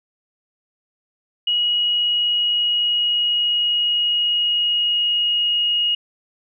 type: tone with pitch glide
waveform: sine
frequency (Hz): 2903 to 2876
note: F#7 to F#7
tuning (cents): -34 to -50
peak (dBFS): -16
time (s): 1.47-5.95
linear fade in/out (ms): 5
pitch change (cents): -16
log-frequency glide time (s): 1.71-5.64
effects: none